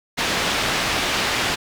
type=low-pass noise; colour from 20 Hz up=white; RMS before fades=-22 dBFS; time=0.17-1.56 s; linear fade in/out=20 ms; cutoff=3500 Hz; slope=12 dB/octave; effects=none